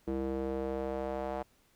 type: tone with band-pass filter sweep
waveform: square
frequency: 66.4 Hz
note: C2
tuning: 26 cents sharp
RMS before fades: -35 dBFS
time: 0.07-1.43 s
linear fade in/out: 10 ms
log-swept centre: 360 to 700 Hz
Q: 2.3
effects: pink hiss -68 dBFS RMS until 1.75 s